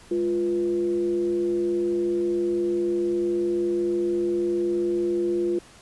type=tone with frequency modulation; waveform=sine; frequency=349.2 Hz; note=F4; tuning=in tune; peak=-21 dBFS; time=0.11-5.59 s; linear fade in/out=5 ms; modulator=143 Hz; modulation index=0.45; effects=pink hiss -50 dBFS RMS until 5.81 s + resampled to 24000 Hz